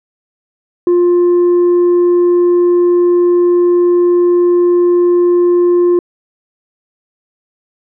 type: tone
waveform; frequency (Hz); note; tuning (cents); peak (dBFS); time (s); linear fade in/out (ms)
sine; 351.7; F4; +12; -4; 0.87-5.99; 2
effects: tanh soft clip ceiling -6 dBFS